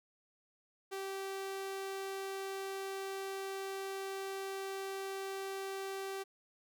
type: tone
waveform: sawtooth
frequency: 388.2 Hz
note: G4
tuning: 17 cents flat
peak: -35 dBFS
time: 0.91-6.24 s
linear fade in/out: 20 ms
effects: none